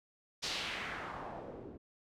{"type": "noise with low-pass filter sweep", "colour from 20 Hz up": "white", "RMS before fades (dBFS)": -42, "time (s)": [0.42, 1.78], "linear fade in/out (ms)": 20, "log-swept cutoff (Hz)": [5000, 300], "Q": 1.8, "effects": []}